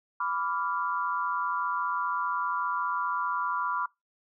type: tone cluster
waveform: sine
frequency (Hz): 991 / 1166 / 1392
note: B5 / D6 / F6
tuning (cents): +6 / -13 / -6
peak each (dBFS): -31 / -31 / -33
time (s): 0.2-3.86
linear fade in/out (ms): 5
effects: noise-tail reverb RT60 0.2 s tail -23 dB re dry